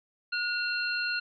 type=tone cluster; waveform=sine; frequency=1445 / 2726 / 4193 Hz; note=F#6 / F7 / C8; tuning=-41 / -43 / +3 cents; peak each=-30 / -34 / -34 dBFS; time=0.32-1.2 s; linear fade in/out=10 ms; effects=none